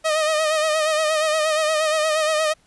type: tone with vibrato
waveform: sawtooth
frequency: 622.3 Hz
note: D#5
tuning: in tune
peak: -14 dBFS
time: 0.04-2.54 s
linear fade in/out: 20 ms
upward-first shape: sine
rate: 8.5 Hz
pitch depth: 49 cents each way
effects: pink hiss -59 dBFS RMS until 2.66 s + resampled to 24000 Hz